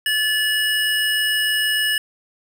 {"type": "tone pair together", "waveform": "square", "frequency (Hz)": [1729.9, 2912], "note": ["A6", "F#7"], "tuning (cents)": [-30, -28], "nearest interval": "major sixth", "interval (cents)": 902, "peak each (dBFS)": -21, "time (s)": [0.06, 1.98], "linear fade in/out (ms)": 2, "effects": []}